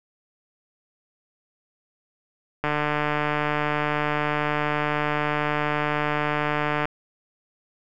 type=click train; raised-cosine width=0.5 ms; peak=-9 dBFS; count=629; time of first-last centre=2.64-6.855 s; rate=149 Hz; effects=none